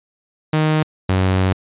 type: tone pair in turn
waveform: sawtooth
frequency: 155.1 / 93.83 Hz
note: D#3 / F#2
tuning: -5 / +25 cents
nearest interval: major sixth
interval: 870 cents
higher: first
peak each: -10 dBFS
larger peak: neither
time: 0.53-0.83 / 1.09-1.53 s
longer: second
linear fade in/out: 5 ms
effects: resampled to 8000 Hz